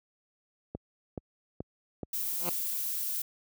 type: click train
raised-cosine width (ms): 2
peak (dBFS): -22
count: 4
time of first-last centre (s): 0.75-2.032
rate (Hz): 2.34
type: noise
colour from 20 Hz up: violet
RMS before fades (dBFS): -33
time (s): 2.13-3.22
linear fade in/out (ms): 5
type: tone with exponential growth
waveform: 10% pulse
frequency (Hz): 174.61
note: F3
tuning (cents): 0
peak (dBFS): -21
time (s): 2.34-2.49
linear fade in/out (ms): 0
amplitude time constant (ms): 32
effects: high-pass 60 Hz 12 dB/octave